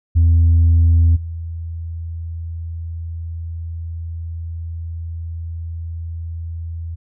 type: tone with level steps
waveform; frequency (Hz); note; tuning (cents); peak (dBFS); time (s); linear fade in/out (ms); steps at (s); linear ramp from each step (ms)
sine; 83; E2; +12; -7 / -24; 0.15-6.96; 20; 1.15; 20
effects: tanh soft clip ceiling -7 dBFS